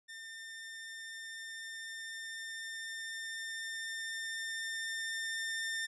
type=tone with level ramp; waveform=sawtooth; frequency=1804 Hz; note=A6; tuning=43 cents sharp; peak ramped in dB=-42 to -31 dBFS; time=0.08-5.87 s; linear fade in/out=20 ms; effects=resampled to 24000 Hz